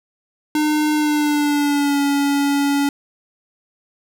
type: tone with pitch glide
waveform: square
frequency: 303.1 to 282.8 Hz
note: D#4 to C#4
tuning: -45 to +35 cents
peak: -16 dBFS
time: 0.55-2.89 s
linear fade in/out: 2 ms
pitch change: -120 cents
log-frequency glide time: 0.94-2 s
effects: none